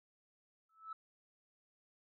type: tone with exponential growth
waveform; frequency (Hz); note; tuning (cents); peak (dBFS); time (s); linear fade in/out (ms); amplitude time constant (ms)
sine; 1309; E6; -13; -39; 0.69-0.93; 5; 52
effects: tanh soft clip ceiling -37 dBFS